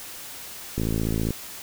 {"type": "click train", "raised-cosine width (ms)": 3, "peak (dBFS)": -13, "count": 30, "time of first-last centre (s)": [0.78, 1.306], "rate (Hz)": 55.1, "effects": ["white hiss -39 dBFS RMS until 1.62 s"]}